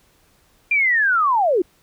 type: linear sweep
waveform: sine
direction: down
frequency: 2416 to 323.4 Hz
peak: -14 dBFS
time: 0.71-1.62 s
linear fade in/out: 5 ms
effects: pink hiss -58 dBFS RMS until 1.82 s